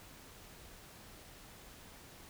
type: silence
effects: pink hiss -55 dBFS RMS until 2.29 s